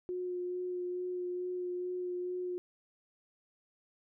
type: tone with vibrato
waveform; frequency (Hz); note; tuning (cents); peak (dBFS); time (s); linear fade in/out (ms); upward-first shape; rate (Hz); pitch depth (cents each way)
sine; 360; F#4; -47; -34; 0.09-2.58; 0; sine; 2.3; 13
effects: none